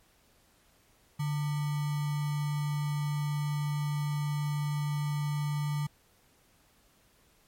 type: tone with sample-and-hold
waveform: sine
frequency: 146.83 Hz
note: D3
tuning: in tune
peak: -28 dBFS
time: 1.19-5.87 s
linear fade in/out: 10 ms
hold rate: 1050 Hz
effects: pink hiss -65 dBFS RMS until 7.47 s + MP3 64 kbps